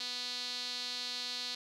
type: tone with band-pass filter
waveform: sawtooth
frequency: 246.9 Hz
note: B3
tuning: in tune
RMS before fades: -39 dBFS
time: 0-1.55 s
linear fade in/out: 5 ms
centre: 4200 Hz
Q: 4.9
effects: none